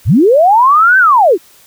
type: linear two-way sweep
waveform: sine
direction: up then down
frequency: 61.74 to 1568 to 294 Hz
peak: -4 dBFS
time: 0.05-1.38 s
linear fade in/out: 50 ms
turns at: 0.98 s
effects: white hiss -44 dBFS RMS until 1.66 s